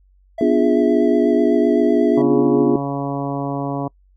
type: tone with vibrato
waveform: triangle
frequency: 659.3 Hz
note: E5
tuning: in tune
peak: -21 dBFS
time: 0.38-2.22 s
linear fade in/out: 5 ms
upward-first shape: sine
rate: 8 Hz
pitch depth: 24 cents each way
type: chord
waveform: sine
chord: B diminished seventh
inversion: none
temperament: equal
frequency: 246.9 / 293.7 / 349.2 / 415.3 Hz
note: B3 / D4 / F4 / Ab4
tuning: 0 / 0 / 0 / 0 cents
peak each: -18 dBFS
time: 0.41-2.76 s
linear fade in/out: 2 ms
type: harmonic tone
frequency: 140 Hz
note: C#3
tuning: 18 cents sharp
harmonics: 1 / 2 / 3 / 4 / 5 / 6 / 7 / 8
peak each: -26 / -24 / -31 / -30 / -29 / -36 / -32 / -36 dBFS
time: 2.17-3.88 s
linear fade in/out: 5 ms
effects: noise-tail reverb RT60 0.1 s tail -26 dB re dry + added 47 Hz sine -51 dBFS peak until 4.16 s